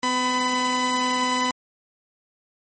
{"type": "tone pair together", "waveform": "sawtooth", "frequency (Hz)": [252.6, 1000], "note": ["B3", "B5"], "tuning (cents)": [39, 21], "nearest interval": "2 octaves", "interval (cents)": 2382, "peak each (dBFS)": [-22, -18], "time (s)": [0.03, 1.51], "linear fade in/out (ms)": 2, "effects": ["MP3 32 kbps"]}